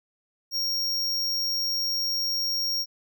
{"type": "tone", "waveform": "square", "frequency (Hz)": 5570, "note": "F8", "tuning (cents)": -5, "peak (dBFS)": -25, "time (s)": [0.51, 2.86], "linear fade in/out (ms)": 50, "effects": []}